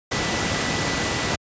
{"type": "tone in noise", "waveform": "sine", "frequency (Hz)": 1975.5, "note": "B6", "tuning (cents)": 0, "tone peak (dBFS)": -32, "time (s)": [0.11, 1.36], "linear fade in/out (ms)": 10, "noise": "pink", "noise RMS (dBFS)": -23, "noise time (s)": [0.11, 1.36], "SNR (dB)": -12, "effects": ["high-pass 80 Hz 12 dB/octave", "resampled to 16000 Hz"]}